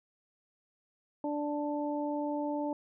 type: harmonic tone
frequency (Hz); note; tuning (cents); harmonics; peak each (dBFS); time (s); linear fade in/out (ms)
293.7; D4; 0; 1 / 2 / 3; -33 / -36 / -38; 1.24-2.73; 2
effects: none